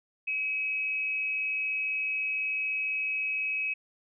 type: tone pair together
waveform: sine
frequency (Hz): 2303 / 2559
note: D7 / D#7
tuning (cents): -34 / +48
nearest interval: major second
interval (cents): 182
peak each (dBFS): -38 / -28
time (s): 0.27-3.74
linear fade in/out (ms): 10
effects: none